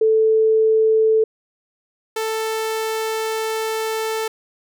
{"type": "tone pair in turn", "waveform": ["sine", "sawtooth"], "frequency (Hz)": [440, 441.8], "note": ["A4", "A4"], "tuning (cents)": [0, 7], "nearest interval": "unison", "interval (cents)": 7, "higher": "second", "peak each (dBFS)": [-12, -17], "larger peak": "first", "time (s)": [[0.01, 1.24], [2.16, 4.28]], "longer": "second", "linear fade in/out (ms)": 5, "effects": []}